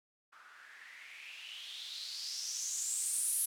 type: noise with low-pass filter sweep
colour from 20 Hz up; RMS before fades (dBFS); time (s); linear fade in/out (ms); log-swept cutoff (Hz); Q
violet; -40; 0.32-3.46; 10; 1300 to 11000; 5.4
effects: none